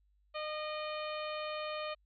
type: harmonic tone with a mistuned harmonic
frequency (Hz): 610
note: D#5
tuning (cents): -34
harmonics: 1 / 2 / 3 / 4 / 5 / 6 / 7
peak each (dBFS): -39 / -42 / -50 / -46 / -48 / -53 / -51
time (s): 0.34-1.95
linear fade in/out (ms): 20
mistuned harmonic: 3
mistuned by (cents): +36
effects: added 50 Hz sine -68 dBFS peak until 2.05 s